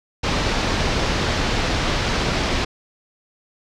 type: low-pass noise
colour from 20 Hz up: pink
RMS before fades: -21 dBFS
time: 0.23-2.65 s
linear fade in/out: 10 ms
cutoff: 5500 Hz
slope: 24 dB/octave
effects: none